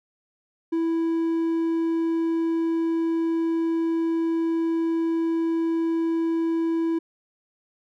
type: tone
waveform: triangle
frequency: 329.6 Hz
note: E4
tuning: in tune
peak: -19 dBFS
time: 0.72-6.99 s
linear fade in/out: 10 ms
effects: none